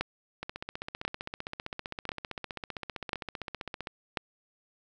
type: two click trains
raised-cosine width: 0.3 ms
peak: -13 / -20 dBFS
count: 5 / 54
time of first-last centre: 0.01-4.172 / 0.43-3.872 s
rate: 0.961 / 15.4 Hz
effects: none